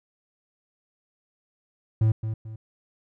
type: tone with echo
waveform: triangle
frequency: 110 Hz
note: A2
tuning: in tune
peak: -15 dBFS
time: 2.01-2.12 s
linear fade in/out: 5 ms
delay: 220 ms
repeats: 2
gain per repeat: -9 dB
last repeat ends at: 2.56 s
effects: none